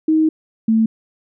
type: tone pair in turn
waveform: sine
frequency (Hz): 314.8 / 222.6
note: D#4 / A3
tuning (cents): +20 / +20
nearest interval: tritone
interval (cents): 600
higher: first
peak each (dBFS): -11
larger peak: neither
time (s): 0.08-0.29 / 0.68-0.86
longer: first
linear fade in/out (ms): 5
effects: none